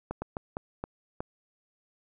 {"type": "slowing click train", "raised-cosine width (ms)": 1, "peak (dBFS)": -19, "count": 6, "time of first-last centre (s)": [0.11, 1.205], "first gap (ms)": 110, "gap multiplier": 1.35, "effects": []}